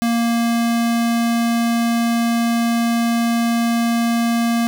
square tone, 233.1 Hz, A#3, in tune, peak -16 dBFS, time 0.02-4.67 s, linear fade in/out 0 ms, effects none

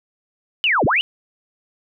sine linear two-way sweep, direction down then up, 3064 to 79.8 to 3064 Hz, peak -14 dBFS, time 0.64-1.01 s, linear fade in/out 0 ms, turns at 0.85 s, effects none

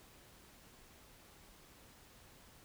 silence, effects pink hiss -61 dBFS RMS until 2.64 s

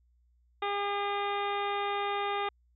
harmonic tone, 404.7 Hz, G#4, 45 cents flat, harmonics 1 / 2 / 3 / 4 / 5 / 6 / 7 / 8 / 9, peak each -35 / -33 / -35 / -45 / -41 / -43 / -48 / -49 / -44 dBFS, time 0.62-2.49 s, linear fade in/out 5 ms, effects added 60 Hz sine -64 dBFS peak until 2.75 s

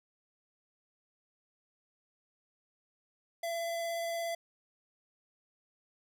square tone with vibrato, 674 Hz, E5, 38 cents sharp, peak -34 dBFS, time 3.43-4.35 s, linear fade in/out 5 ms, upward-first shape triangle, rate 17 Hz, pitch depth 10 cents each way, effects none

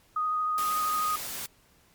sine tone with vibrato, 1244.5 Hz, D#6, in tune, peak -25 dBFS, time 0.16-1.16 s, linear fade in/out 5 ms, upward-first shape triangle, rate 13 Hz, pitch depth 14 cents each way
white noise, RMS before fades -36 dBFS, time 0.58-1.46 s, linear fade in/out 0 ms
effects pink hiss -62 dBFS RMS until 1.94 s + MP3 96 kbps

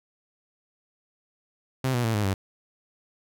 sawtooth tone with pitch steps, 130.81 / 121.35 / 112.57 / 104.43 / 96.87 Hz, C3 / B2 / A2 / G#2 / G2, 0 / -30 / +40 / +10 / -20 cents, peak -19 dBFS, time 1.84-2.34 s, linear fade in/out 5 ms, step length 100 ms, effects none

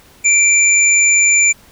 sine tone pair together, 2349 / 7045 Hz, D7 / A8, 0 / +1 cents, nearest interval octave + perfect fifth, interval 1901 cents, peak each -11 dBFS, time 0.24-1.53 s, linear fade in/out 20 ms, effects pink hiss -46 dBFS RMS until 1.71 s

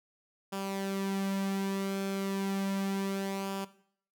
sawtooth tone with flanger, 195.2 Hz, G3, 7 cents flat, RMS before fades -34 dBFS, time 0.52-3.65 s, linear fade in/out 10 ms, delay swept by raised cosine 0.49 to 4.09 ms, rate 0.33 Hz, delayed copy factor -0.5, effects noise-tail reverb RT60 0.6 s tail -17 dB re dry

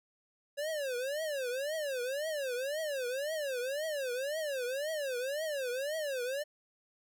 square tone with vibrato, 557 Hz, C#5, 8 cents sharp, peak -34 dBFS, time 0.57-6.44 s, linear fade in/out 20 ms, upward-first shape triangle, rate 1.9 Hz, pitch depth 270 cents each way, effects none

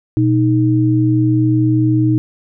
sine tone pair together, 121.35 / 312.2 Hz, B2 / D#4, -30 / +6 cents, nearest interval octave + major third, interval 1636 cents, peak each -13 dBFS, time 0.17-2.18 s, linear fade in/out 0 ms, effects none

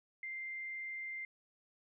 sine tone, 2093 Hz, C7, in tune, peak -40 dBFS, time 0.23-1.25 s, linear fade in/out 2 ms, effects none

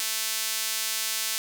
sawtooth tone with high-pass filter, 220 Hz, A3, in tune, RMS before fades -29 dBFS, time 0-1.38 s, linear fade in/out 0 ms, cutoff 3800 Hz, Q 0.53, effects none

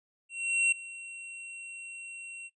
square tone with ADSR envelope, 2731 Hz, F7, 39 cents flat, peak -22 dBFS, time 0.29-2.5 s, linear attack 430 ms, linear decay 5 ms, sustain -19 dB, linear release 39 ms, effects noise-tail reverb RT60 0.1 s tail -18 dB re dry + resampled to 22050 Hz

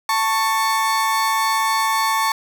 35% pulse tone pair together, 887.7 / 1108.7 Hz, A5 / C#6, +15 / 0 cents, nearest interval major third, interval 385 cents, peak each -18 dBFS, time 0.09-2.32 s, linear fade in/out 2 ms, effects none

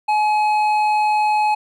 triangle tone with hard clipping, 848 Hz, G#5, 36 cents sharp, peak -16 dBFS, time 0.08-1.55 s, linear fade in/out 10 ms, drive 11 dB, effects none

